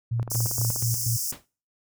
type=tone with tremolo; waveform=sine; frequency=116.54 Hz; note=A#2; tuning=in tune; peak=-23 dBFS; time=0.11-1.17 s; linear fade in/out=10 ms; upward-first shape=square; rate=4.2 Hz; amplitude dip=80%
type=clicks; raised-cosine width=1 ms; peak=-22 dBFS; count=12; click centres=0.197 / 0.277 / 0.317 / 0.356 / 0.405 / 0.459 / 0.513 / 0.582 / 0.615 / 0.649 / 0.703 / 0.761 s
type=high-pass noise; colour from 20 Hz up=pink; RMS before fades=-29 dBFS; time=0.3-1.32 s; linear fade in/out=10 ms; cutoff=5100 Hz; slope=96 dB/octave
type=noise with exponential decay; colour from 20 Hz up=pink; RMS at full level=-35 dBFS; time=1.32-1.46 s; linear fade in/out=5 ms; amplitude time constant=30 ms
effects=noise-tail reverb RT60 0.4 s tail -25 dB re dry